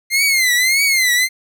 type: tone with vibrato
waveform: sawtooth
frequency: 2093 Hz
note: C7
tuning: in tune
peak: -9 dBFS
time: 0.1-1.29 s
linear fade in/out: 50 ms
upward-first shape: triangle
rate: 1.7 Hz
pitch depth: 150 cents each way
effects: none